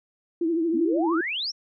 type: tone with vibrato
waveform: sine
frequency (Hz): 330.9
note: E4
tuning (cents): +7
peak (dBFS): -21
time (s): 0.41-1.21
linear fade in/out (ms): 5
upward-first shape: triangle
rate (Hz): 13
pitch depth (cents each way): 92
type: exponential sweep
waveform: sine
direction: up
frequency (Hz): 220 to 5770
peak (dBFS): -26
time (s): 0.73-1.52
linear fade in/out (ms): 20
effects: none